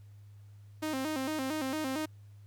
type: tone with vibrato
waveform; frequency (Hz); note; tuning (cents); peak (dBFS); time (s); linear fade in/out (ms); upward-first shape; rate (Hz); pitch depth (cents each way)
sawtooth; 286.3; D4; -44; -28; 0.82-2.06; 10; square; 4.4; 140
effects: added 102 Hz sine -50 dBFS peak until 2.46 s + pink hiss -71 dBFS RMS until 2.46 s